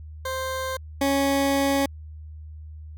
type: tone pair in turn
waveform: 20% pulse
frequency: 523.3 / 276.6 Hz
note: C5 / C#4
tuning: 0 / -4 cents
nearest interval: major seventh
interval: 1104 cents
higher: first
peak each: -22 / -15 dBFS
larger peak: second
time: 0.25-0.77 / 1.01-1.86 s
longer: second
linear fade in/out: 5 ms
effects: added 77 Hz sine -37 dBFS peak until 2.97 s